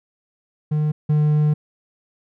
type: tone pair in turn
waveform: triangle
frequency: 151.8 / 150.66 Hz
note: D#3 / D3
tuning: -42 / +45 cents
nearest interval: unison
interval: 13 cents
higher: first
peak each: -15 / -12 dBFS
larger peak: second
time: 0.71-0.92 / 1.09-1.54 s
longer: second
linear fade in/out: 10 ms
effects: none